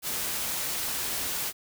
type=noise; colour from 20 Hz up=white; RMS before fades=-31 dBFS; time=0.02-1.53 s; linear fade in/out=50 ms; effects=none

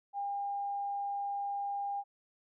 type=tone; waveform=sine; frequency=804 Hz; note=G5; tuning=44 cents sharp; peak=-33 dBFS; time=0.13-2.04 s; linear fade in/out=50 ms; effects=none

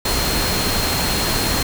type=tone in noise; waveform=sine; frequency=4217 Hz; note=C8; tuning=13 cents sharp; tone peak=-25 dBFS; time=0.05-1.63 s; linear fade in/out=5 ms; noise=pink; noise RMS=-20 dBFS; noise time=0.05-1.63 s; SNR=-8 dB; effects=none

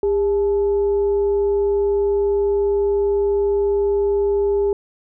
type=tone with frequency modulation; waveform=sine; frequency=402.9 Hz; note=G4; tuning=48 cents sharp; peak=-15 dBFS; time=0.03-4.73 s; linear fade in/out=2 ms; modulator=461 Hz; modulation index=0.25; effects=none

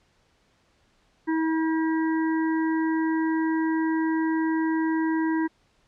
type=harmonic tone; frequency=320.9 Hz; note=E4; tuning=46 cents flat; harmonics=1 / 3 / 5 / 6; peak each=-22 / -32 / -36 / -38 dBFS; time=1.27-5.48 s; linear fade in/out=20 ms; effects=pink hiss -65 dBFS RMS until 5.87 s + low-pass 6000 Hz 12 dB/octave

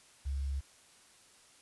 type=tone with quantisation; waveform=sine; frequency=68.8 Hz; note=C#2; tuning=12 cents flat; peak=-32 dBFS; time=0.25-0.61 s; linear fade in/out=20 ms; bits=10; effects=white hiss -61 dBFS RMS until 1.61 s + resampled to 24000 Hz

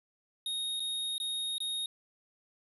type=tone with dropouts; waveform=square; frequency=3729 Hz; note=A#7; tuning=in tune; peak=-33 dBFS; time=0.46-1.86 s; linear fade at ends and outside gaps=2 ms; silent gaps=0.797-0.802 / 1.181-1.2 / 1.582-1.603 s; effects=resampled to 32000 Hz + 12-bit

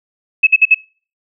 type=tone bursts; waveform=sine; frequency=2592 Hz; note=E7; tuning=30 cents flat; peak=-4 dBFS; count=4; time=0.43-0.747 s; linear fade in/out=10 ms; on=41 ms; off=51 ms; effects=noise-tail reverb RT60 0.4 s tail -23 dB re dry

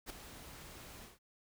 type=noise with ADSR envelope; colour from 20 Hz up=pink; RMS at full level=-42 dBFS; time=0.06-1.19 s; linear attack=40 ms; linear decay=6 ms; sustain=-10 dB; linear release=170 ms; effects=none

